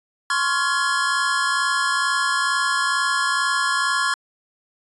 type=chord; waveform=square; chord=Db major seventh; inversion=third; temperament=equal with one note detuned; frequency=1046.5 / 1108.7 / 1396.9 / 1686.4 Hz; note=C6 / Db6 / F6 / Ab6; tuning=0 / 0 / 0 / +26 cents; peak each=-26 / -26 / -25 / -24 dBFS; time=0.3-4.14 s; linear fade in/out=2 ms; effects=resampled to 24000 Hz